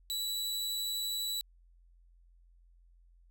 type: tone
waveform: sawtooth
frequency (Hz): 3936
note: B7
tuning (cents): -7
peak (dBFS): -30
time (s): 0.1-1.41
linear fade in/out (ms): 0
effects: added 43 Hz sine -59 dBFS peak until 3.3 s